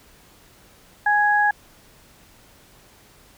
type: tone pair together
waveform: sine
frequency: 830.6 / 1663.4 Hz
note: G#5 / G#6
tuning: 0 / +2 cents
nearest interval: octave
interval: 1202 cents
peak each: -18 dBFS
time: 1.06-1.51 s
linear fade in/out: 5 ms
effects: pink hiss -52 dBFS RMS until 3.37 s